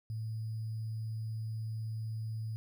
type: tone with sample-and-hold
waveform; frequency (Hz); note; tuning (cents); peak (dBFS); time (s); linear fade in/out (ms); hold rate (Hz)
sine; 110.5; A2; +8; -35; 0.1-2.56; 0; 4900
effects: none